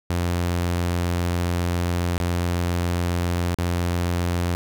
sawtooth tone with dropouts, 87.31 Hz, F2, in tune, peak -17 dBFS, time 0.1-4.55 s, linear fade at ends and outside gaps 0 ms, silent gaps 2.179-2.201 / 3.547-3.586 s, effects none

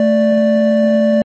triangle tone pair together, 220.8 / 587.3 Hz, A3 / D5, +6 / 0 cents, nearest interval octave + perfect fourth, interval 1694 cents, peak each -10 dBFS, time 0-1.22 s, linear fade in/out 2 ms, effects MP3 32 kbps

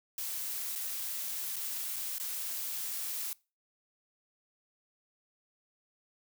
blue noise with dropouts, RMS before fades -37 dBFS, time 0.18-3.33 s, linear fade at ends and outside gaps 1 ms, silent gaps 0.753-0.758 / 1.559-1.565 / 1.961-1.964 / 2.183-2.199 s, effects noise-tail reverb RT60 0.3 s tail -23 dB re dry

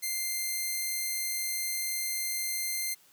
5% pulse tone, 2093 Hz, C7, in tune, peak -20 dBFS, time 0.02-2.95 s, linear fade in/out 20 ms, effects white hiss -61 dBFS RMS until 3.12 s + high-pass 80 Hz 12 dB/octave

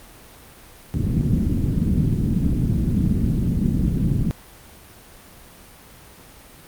white low-pass noise, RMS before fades -20 dBFS, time 0.94-4.31 s, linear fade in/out 0 ms, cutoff 230 Hz, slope 24 dB/octave, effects pink hiss -45 dBFS RMS until 6.67 s + Opus 32 kbps

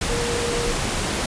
sine tone in noise, 474.2 Hz, A#4, 30 cents sharp, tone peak -25 dBFS, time 0.09-0.72 s, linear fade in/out 5 ms, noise pink, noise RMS -24 dBFS, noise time 0.01-1.26 s, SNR -4 dB, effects resampled to 22050 Hz

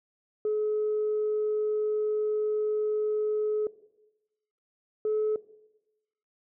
sine tone pair in turn, 425.9 / 429.6 Hz, G#4 / A4, +44 / -41 cents, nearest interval unison, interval 15 cents, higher second, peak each -23 dBFS, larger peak neither, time 0.45-3.67 / 5.05-5.36 s, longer first, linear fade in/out 2 ms, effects noise-tail reverb RT60 1.0 s tail -18 dB re dry + tanh soft clip ceiling -21 dBFS

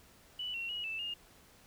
sine tone with pitch steps, 2965 / 2733 / 2902 / 2644 / 2834 Hz, F#7 / F7 / F#7 / E7 / F7, +3 / -38 / -34 / +5 / +25 cents, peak -36 dBFS, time 0.39-1.14 s, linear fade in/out 5 ms, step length 150 ms, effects pink hiss -61 dBFS RMS until 1.66 s

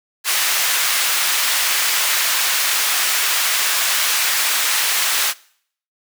pink high-pass noise, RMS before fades -18 dBFS, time 0.24-5.34 s, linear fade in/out 50 ms, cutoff 1500 Hz, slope 12 dB/octave, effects noise-tail reverb RT60 0.6 s tail -22 dB re dry

